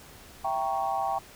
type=chord; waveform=sine; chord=E diminished seventh; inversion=none; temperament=equal with one note detuned; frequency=663.8 / 784 / 932.3 / 1108.7 Hz; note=E5 / G5 / Bb5 / Db6; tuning=+12 / 0 / 0 / 0 cents; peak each=-34 / -28 / -34 / -34 dBFS; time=0.44-1.19 s; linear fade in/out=10 ms; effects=pink hiss -50 dBFS RMS until 1.35 s